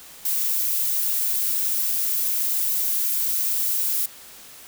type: noise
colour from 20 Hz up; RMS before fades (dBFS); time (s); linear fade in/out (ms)
violet; -23; 0.25-4.06; 5
effects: white hiss -44 dBFS RMS until 4.67 s